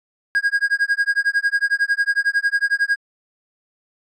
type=tone with tremolo; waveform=triangle; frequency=1633 Hz; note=G#6; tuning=30 cents flat; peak=-11 dBFS; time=0.35-2.96 s; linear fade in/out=0 ms; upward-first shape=sine; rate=11 Hz; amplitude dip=100%; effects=resampled to 24000 Hz